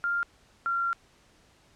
sine tone pair in turn, 1396.9 / 1376.9 Hz, F6 / F6, 0 / -25 cents, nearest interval unison, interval 25 cents, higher first, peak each -25 / -25 dBFS, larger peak neither, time 0.04-0.23 / 0.66-0.93 s, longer second, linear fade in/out 0 ms, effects pink hiss -61 dBFS RMS until 1.75 s + low-pass 8000 Hz 12 dB/octave

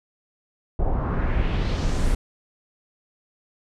brown noise with low-pass filter sweep, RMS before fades -22 dBFS, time 0.79-2.15 s, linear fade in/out 5 ms, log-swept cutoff 690 to 11000 Hz, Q 1.8, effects none

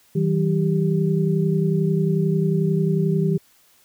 sine tone cluster, 159.7 / 190.9 / 393.3 Hz, D#3 / G3 / G4, +45 / -46 / +6 cents, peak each -19 / -23 / -24 dBFS, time 0.15-3.38 s, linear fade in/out 10 ms, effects white hiss -57 dBFS RMS until 3.84 s

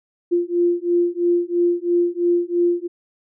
sine beating tone pair, 346.7 / 349.7 Hz, F4 / F4, -13 / +2 cents, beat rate 3 Hz, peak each -19 dBFS, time 0.31-2.88 s, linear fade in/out 20 ms, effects none

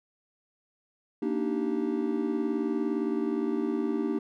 triangle chord, Eb major seventh, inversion second, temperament just, 233.3 / 291.7 / 311.1 / 388.9 Hz, Bb3 / D4 / Eb4 / G4, +2 / -12 / 0 / -14 cents, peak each -30 dBFS, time 1.22-4.19 s, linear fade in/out 5 ms, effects none

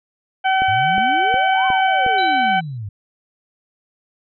harmonic tone, 762 Hz, G5, 49 cents flat, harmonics 1 / 2 / 3 / 4, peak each -15 / -21 / -25 / -27 dBFS, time 0.44-2.61 s, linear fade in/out 20 ms
click train, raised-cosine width 2 ms, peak -15 dBFS, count 5, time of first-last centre 0.62-2.064 s, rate 2.77 Hz
sine exponential two-way sweep, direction up then down, 96 to 1095 to 96 Hz, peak -25 dBFS, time 0.68-2.89 s, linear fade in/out 5 ms, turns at 1.66 s
sine tone with exponential decay, 3951 Hz, B7, in tune, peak -24 dBFS, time 2.18-2.78 s, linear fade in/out 5 ms, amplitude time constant 130 ms
effects none

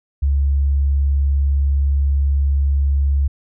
sine tone, 69.8 Hz, C#2, 13 cents sharp, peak -13 dBFS, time 0.22-3.28 s, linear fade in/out 10 ms, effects none

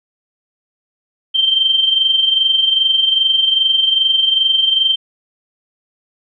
sine tone with amplitude modulation, 3136 Hz, G7, in tune, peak -8 dBFS, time 1.34-4.96 s, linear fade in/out 20 ms, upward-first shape sine, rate 22.5 Hz, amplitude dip 60%, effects none

